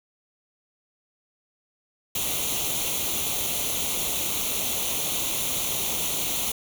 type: noise with comb filter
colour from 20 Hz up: white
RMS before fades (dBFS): -27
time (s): 2.15-6.52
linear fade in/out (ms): 5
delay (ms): 0.3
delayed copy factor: +0.75
effects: none